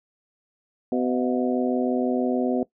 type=harmonic tone with a mistuned harmonic; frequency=125.9 Hz; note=B2; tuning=34 cents sharp; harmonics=2 / 3 / 4 / 5 / 6; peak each=-23 / -27 / -29 / -31 / -33 dBFS; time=0.92-2.63 s; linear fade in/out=2 ms; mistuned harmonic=6; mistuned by=-93 cents; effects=noise-tail reverb RT60 0.1 s tail -19 dB re dry